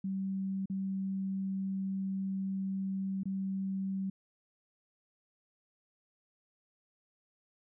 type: tone with dropouts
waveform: sine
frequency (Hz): 192.6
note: G3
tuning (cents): -30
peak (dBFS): -32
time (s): 0.04-4.1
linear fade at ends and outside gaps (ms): 5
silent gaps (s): 0.658-0.698 / 3.234-3.255
effects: none